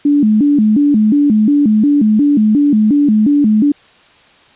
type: tone with vibrato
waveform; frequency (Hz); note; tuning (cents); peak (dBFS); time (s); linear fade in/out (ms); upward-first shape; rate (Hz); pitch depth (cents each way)
sine; 249; B3; +14; -7; 0.05-3.72; 5; square; 2.8; 260
effects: white hiss -46 dBFS RMS until 4.55 s + resampled to 8000 Hz